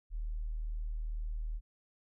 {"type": "tone", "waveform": "sine", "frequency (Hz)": 38.89, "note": "D#1", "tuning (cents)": 0, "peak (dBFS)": -34, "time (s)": [0.1, 1.61], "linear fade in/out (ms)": 50, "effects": []}